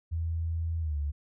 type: tone with pitch glide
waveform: sine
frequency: 82.41 to 72.58 Hz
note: E2 to D2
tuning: 0 to -20 cents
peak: -28 dBFS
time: 0.11-1.12 s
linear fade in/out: 20 ms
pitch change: -220 cents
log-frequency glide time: 0.8-0.97 s
effects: none